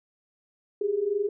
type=tone pair together; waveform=sine; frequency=390.6 / 413.1 Hz; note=G4 / G#4; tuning=-6 / -9 cents; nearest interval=minor second; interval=97 cents; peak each=-29 / -25 dBFS; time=0.81-1.29 s; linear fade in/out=5 ms; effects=none